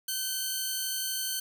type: tone cluster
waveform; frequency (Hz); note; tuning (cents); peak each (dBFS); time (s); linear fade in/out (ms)
10% pulse; 1526 / 3104 / 4337; G6 / G7 / C#8; -47 / -18 / -39; -30 / -25 / -28; 0.08-1.4; 5
effects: none